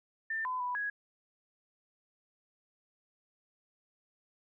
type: tone with pitch steps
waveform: sine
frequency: 1789 / 1012 / 988 / 1664 Hz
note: A6 / B5 / B5 / G#6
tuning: +28 / +42 / 0 / +3 cents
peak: -32 dBFS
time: 0.3-0.9 s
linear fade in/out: 5 ms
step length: 150 ms
effects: none